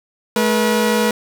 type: tone pair together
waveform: sawtooth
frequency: 215.1 / 482.8 Hz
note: A3 / B4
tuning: -39 / -39 cents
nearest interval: octave + major second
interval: 1400 cents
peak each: -13 dBFS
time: 0.36-1.11 s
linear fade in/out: 2 ms
effects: none